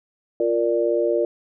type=chord; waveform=sine; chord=Bb major; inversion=second; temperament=equal; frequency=349.2 / 466.2 / 587.3 Hz; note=F4 / Bb4 / D5; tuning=0 / 0 / 0 cents; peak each=-22 dBFS; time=0.4-1.25 s; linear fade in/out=2 ms; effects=none